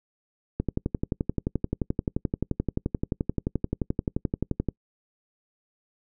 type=click train; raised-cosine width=3 ms; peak=-12 dBFS; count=48; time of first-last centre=0.6-4.687 s; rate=11.5 Hz; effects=noise-tail reverb RT60 0.1 s tail -26 dB re dry